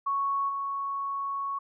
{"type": "tone with level steps", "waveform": "sine", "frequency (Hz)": 1108.7, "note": "C#6", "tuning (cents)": 0, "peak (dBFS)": [-25, -29], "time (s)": [0.06, 1.59], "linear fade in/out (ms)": 10, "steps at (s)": 0.48, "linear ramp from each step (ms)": 20, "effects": []}